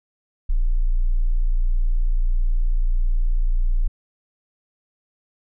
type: tone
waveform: sine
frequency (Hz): 29.23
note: A#0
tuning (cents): +6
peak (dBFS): -15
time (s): 0.49-3.88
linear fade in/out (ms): 10
effects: none